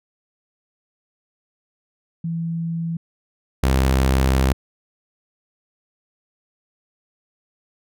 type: tone pair in turn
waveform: sine / sawtooth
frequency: 166.1 / 65.92 Hz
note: E3 / C2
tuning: +13 / +14 cents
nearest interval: octave + major third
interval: 1599 cents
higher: first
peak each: -22 / -11 dBFS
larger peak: second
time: 2.24-2.97 / 3.63-4.53 s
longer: second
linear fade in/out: 5 ms
effects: none